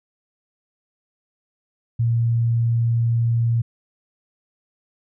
sine tone, 116.54 Hz, A#2, in tune, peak -16 dBFS, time 1.99-3.62 s, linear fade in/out 10 ms, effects none

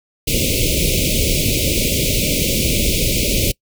pink band-stop noise, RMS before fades -17 dBFS, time 0.27-3.52 s, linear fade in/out 10 ms, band 600 to 2200 Hz, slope 96 dB/octave, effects noise-tail reverb RT60 0.1 s tail -24 dB re dry

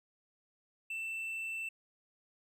triangle tone, 2668 Hz, E7, 20 cents sharp, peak -35 dBFS, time 0.9-1.69 s, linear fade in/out 5 ms, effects none

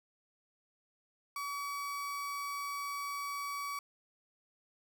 35% pulse tone, 1138 Hz, C#6, 45 cents sharp, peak -35 dBFS, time 1.36-3.79 s, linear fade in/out 2 ms, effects none

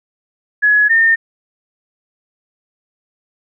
sine tone pair in turn, 1688 / 1818.1 Hz, G#6 / A#6, +28 / -44 cents, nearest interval minor second, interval 128 cents, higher second, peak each -8 dBFS, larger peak neither, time 0.62-0.89 / 0.89-1.16 s, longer neither, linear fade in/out 20 ms, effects none

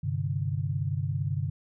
sine chord, G suspended fourth, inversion none, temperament equal with one note detuned, 98 / 130.81 / 148.54 Hz, G2 / C3 / D3, 0 / 0 / +20 cents, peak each -31 dBFS, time 0.03-1.5 s, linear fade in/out 10 ms, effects none

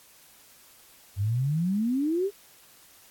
sine exponential sweep, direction up, 94 to 415.3 Hz, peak -23 dBFS, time 1.16-2.31 s, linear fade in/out 50 ms, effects white hiss -55 dBFS RMS until 3.1 s + AAC 64 kbps

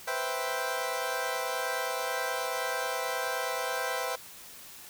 20% pulse chord, C major seventh, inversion third, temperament equal, 493.9 / 523.3 / 659.3 / 784 Hz, B4 / C5 / E5 / G5, 0 / 0 / 0 / 0 cents, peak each -31 dBFS, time 0.07-4.16 s, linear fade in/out 10 ms, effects white hiss -48 dBFS RMS until 4.89 s

